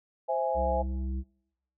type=chord; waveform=sine; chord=C augmented; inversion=none; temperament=equal; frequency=523.3 / 659.3 / 830.6 Hz; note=C5 / E5 / G#5; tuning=0 / 0 / 0 cents; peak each=-30 dBFS; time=0.28-0.83 s; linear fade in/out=20 ms
type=harmonic tone; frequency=65.41 Hz; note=C2; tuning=in tune; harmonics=1 / 3 / 5; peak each=-30 / -40 / -44 dBFS; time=0.54-1.24 s; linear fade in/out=50 ms
effects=noise-tail reverb RT60 0.8 s tail -24 dB re dry